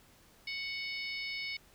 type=harmonic tone; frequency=740 Hz; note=F#5; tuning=in tune; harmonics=3 / 4 / 5 / 6 / 7; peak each=-38 / -47 / -47 / -45 / -45 dBFS; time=0.47-1.57 s; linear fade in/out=5 ms; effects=pink hiss -62 dBFS RMS until 1.74 s